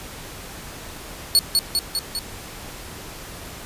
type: tone with echo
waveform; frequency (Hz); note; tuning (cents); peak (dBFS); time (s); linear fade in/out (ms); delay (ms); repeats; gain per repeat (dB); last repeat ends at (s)
sawtooth; 4395; C#8; -16; -9; 1.35-1.39; 0; 200; 4; -3; 2.19
effects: pink hiss -37 dBFS RMS until 3.65 s + resampled to 32000 Hz

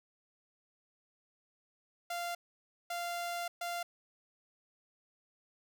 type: tone bursts at uneven times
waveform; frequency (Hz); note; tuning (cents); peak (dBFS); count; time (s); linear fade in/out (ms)
sawtooth; 694; F5; -11; -32; 3; 2.1-2.35 / 2.9-3.48 / 3.61-3.83; 5
effects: none

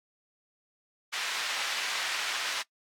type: band-pass noise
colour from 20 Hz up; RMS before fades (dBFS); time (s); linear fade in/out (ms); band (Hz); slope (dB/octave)
pink; -33; 1.12-2.63; 20; 1500 to 4900; 12
effects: noise-tail reverb RT60 0.1 s tail -22 dB re dry + AAC 64 kbps

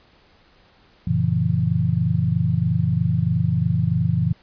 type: chord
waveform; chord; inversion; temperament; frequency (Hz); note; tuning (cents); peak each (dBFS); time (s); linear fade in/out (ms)
sine; F# dominant seventh; none; just; 92.5 / 115.62 / 138.75 / 166.5; F#2 / A#2 / C#3 / E3; 0 / -14 / +2 / +18; -25 / -22 / -24 / -21; 1.07-4.33; 5
effects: pink hiss -55 dBFS RMS until 4.42 s + resampled to 11025 Hz

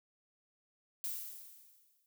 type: noise with exponential decay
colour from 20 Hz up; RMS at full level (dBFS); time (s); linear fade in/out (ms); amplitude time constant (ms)
violet; -37; 1.04-2.06; 0; 220
effects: none

